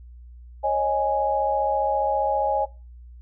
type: chord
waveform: sine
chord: C# suspended second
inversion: none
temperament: equal with one note detuned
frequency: 547.4 / 622.3 / 830.6 Hz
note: C#5 / D#5 / G#5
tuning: -22 / 0 / 0 cents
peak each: -25 / -26 / -22 dBFS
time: 0.63-2.66 s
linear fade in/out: 20 ms
effects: noise-tail reverb RT60 0.3 s tail -21 dB re dry + added 60 Hz sine -41 dBFS peak until 3.21 s